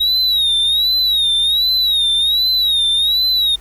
triangle tone with vibrato, 3800 Hz, A#7, 33 cents sharp, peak -11 dBFS, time 0-3.56 s, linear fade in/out 10 ms, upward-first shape sine, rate 1.3 Hz, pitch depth 110 cents each way, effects added 50 Hz sine -37 dBFS peak until 3.6 s + pink hiss -47 dBFS RMS until 3.6 s

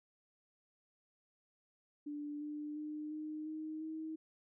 sine tone with pitch steps, 293.7 / 298.1 / 302.7 / 307.2 / 311.9 / 316.6 Hz, D4 / D4 / D#4 / D#4 / D#4 / D#4, 0 / +26 / -48 / -22 / +4 / +30 cents, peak -40 dBFS, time 2.06-4.16 s, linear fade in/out 10 ms, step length 350 ms, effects none

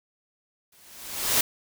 white noise with exponential growth, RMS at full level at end -19 dBFS, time 0.72-1.41 s, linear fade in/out 5 ms, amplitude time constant 150 ms, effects none

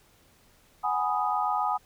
sine chord, G# minor seventh, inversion third, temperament equal with one note detuned, 743 / 830.6 / 987.8 / 1244.5 Hz, F#5 / G#5 / B5 / D#6, +7 / 0 / 0 / 0 cents, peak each -31 / -28 / -33 / -29 dBFS, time 0.83-1.78 s, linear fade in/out 20 ms, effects pink hiss -61 dBFS RMS until 1.85 s

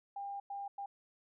sine tone bursts at uneven times, 800 Hz, G5, 35 cents sharp, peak -39 dBFS, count 3, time 0.16-0.4 / 0.5-0.68 / 0.78-0.86 s, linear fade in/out 5 ms, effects none

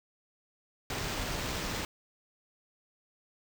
pink noise with sample-and-hold, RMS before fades -35 dBFS, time 0.9-1.85 s, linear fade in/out 2 ms, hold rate 11025 Hz, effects none

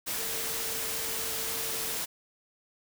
sine tone in noise, 450.8 Hz, A4, 42 cents sharp, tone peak -44 dBFS, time 0.16-1.98 s, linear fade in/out 20 ms, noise white, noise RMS -33 dBFS, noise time 0.06-2.06 s, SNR -14 dB, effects none

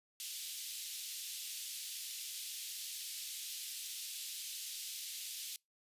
pink high-pass noise, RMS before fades -44 dBFS, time 0.2-5.56 s, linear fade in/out 0 ms, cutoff 3100 Hz, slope 24 dB/octave, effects noise-tail reverb RT60 0.2 s tail -26 dB re dry + resampled to 32000 Hz

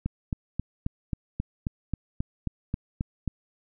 click train, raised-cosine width 5 ms, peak -15 dBFS, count 13, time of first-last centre 0.06-3.277 s, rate 3.73 Hz, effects none

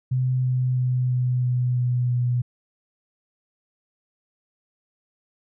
sine tone with pitch steps, 128 / 127.12 / 126.24 / 125.37 / 124.5 / 123.64 / 122.79 Hz, C3 / C3 / B2 / B2 / B2 / B2 / B2, -38 / -50 / +38 / +26 / +14 / +2 / -10 cents, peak -19 dBFS, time 0.11-2.42 s, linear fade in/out 10 ms, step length 330 ms, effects none

